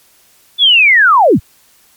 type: linear sweep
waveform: sine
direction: down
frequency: 3520 to 46.25 Hz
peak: -4 dBFS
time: 0.58-1.4 s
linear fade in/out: 50 ms
effects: white hiss -49 dBFS RMS until 1.96 s + MP3 96 kbps